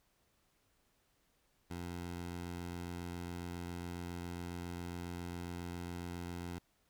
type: tone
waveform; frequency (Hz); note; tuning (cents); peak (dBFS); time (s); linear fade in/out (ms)
15% pulse; 87.31; F2; 0; -35; 1.7-6.59; 10
effects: pink hiss -75 dBFS RMS until 6.89 s